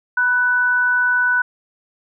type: tone pair together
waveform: sine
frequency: 981 / 1490.9 Hz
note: B5 / F#6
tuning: -12 / +13 cents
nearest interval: perfect fifth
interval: 725 cents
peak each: -24 / -14 dBFS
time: 0.17-1.42 s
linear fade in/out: 5 ms
effects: none